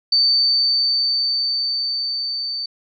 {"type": "tone with level ramp", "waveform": "sine", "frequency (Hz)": 4565, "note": "D8", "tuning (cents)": -50, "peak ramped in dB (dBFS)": [-12, -23], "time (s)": [0.12, 2.66], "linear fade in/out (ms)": 5, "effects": []}